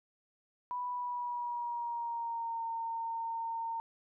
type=tone with pitch glide; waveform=sine; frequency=986 to 914.7 Hz; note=B5 to A#5; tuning=-3 to -33 cents; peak=-34 dBFS; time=0.71-3.8 s; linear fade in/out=0 ms; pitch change=-130 cents; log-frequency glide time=0.89-2.63 s; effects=none